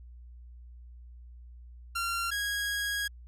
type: tone pair in turn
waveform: sawtooth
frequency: 1377 / 1647.5 Hz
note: F6 / G#6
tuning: -25 / -14 cents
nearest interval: minor third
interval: 311 cents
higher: second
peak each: -26 / -26 dBFS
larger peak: neither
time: 1.95-2.31 / 2.31-3.08 s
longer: second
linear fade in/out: 10 ms
effects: added 60 Hz sine -46 dBFS peak until 3.27 s + resampled to 32000 Hz